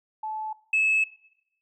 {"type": "tone pair in turn", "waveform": "sine", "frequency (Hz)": [867, 2598], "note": ["A5", "E7"], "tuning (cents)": [-26, -26], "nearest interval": "octave + perfect fifth", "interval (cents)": 1900, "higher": "second", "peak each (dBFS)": [-29, -18], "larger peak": "second", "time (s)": [[0.23, 0.53], [0.73, 1.04]], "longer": "second", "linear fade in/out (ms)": 5, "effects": ["noise-tail reverb RT60 0.9 s tail -20 dB re dry", "tanh soft clip ceiling -16 dBFS"]}